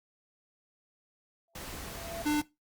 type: tone with exponential growth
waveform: sine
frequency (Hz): 672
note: E5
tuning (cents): +33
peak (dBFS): -35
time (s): 1.48-2.22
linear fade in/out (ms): 1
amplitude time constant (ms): 160
type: noise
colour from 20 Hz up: pink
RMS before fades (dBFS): -42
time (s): 1.55-2.42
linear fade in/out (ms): 5
type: tone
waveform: square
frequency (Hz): 298.2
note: D4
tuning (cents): +27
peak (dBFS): -26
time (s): 2.25-2.42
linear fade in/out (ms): 20
effects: noise-tail reverb RT60 0.2 s tail -18 dB re dry + Opus 48 kbps